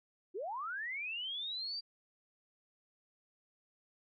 sine linear sweep, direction up, 326.8 to 4742 Hz, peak -37 dBFS, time 0.34-1.81 s, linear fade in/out 20 ms, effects MP3 48 kbps

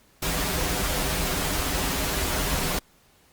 pink noise with comb filter, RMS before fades -26 dBFS, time 0.22-2.79 s, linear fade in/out 5 ms, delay 8.9 ms, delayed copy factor -0.75, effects pink hiss -59 dBFS RMS until 3.32 s + Opus 48 kbps

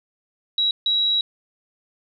sine tone bursts at uneven times, 3875 Hz, B7, 34 cents flat, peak -17 dBFS, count 2, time 0.58-0.71 / 0.86-1.21 s, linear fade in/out 2 ms, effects none

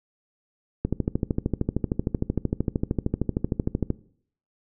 click train, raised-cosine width 3 ms, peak -10 dBFS, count 41, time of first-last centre 0.85-3.903 s, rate 13.1 Hz, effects noise-tail reverb RT60 0.6 s tail -20 dB re dry

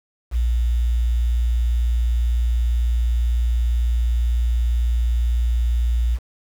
sine tone with quantisation, 59 Hz, A#1, 22 cents sharp, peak -16 dBFS, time 0.31-6.19 s, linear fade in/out 50 ms, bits 7, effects none

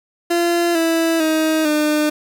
30% pulse tone with pitch steps, 343.3 / 328.9 / 315.2 / 302 Hz, F4 / E4 / D#4 / D4, -30 / -4 / +23 / +48 cents, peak -12 dBFS, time 0.3-2.1 s, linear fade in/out 10 ms, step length 450 ms, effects 7-bit

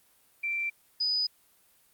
sine tone pair in turn, 2349 / 4977 Hz, D7 / D#8, 0 / 0 cents, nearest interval octave + minor second, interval 1300 cents, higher second, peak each -28 / -25 dBFS, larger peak second, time 0.43-0.7 / 1-1.27 s, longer neither, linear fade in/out 10 ms, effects white hiss -64 dBFS RMS until 1.93 s + Opus 32 kbps

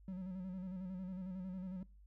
triangle tone with vibrato, 185.5 Hz, F#3, 5 cents sharp, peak -39 dBFS, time 0.08-1.83 s, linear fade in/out 2 ms, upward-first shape square, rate 11 Hz, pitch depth 42 cents each way, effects noise-tail reverb RT60 0.3 s tail -22 dB re dry + added 50 Hz sine -58 dBFS peak until 2.06 s

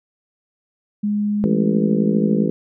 sine tone, 207.5 Hz, G#3, 1 cent flat, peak -17 dBFS, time 1.03-2.47 s, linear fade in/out 10 ms
harmonic tone, 55 Hz, A1, in tune, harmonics 3 / 4 / 5 / 6 / 7 / 8 / 9, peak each -23 / -24 / -25 / -26 / -26 / -27 / -28 dBFS, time 1.44-2.5 s, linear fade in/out 0 ms
effects none

